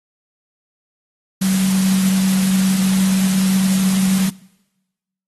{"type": "tone in noise", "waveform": "sine", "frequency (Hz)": 190, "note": "F#3", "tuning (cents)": 46, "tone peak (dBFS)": -14, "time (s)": [1.41, 4.3], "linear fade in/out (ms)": 10, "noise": "white", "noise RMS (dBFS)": -25, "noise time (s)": [1.41, 4.3], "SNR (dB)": 8, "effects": ["noise-tail reverb RT60 1.0 s tail -22 dB re dry", "AAC 32 kbps"]}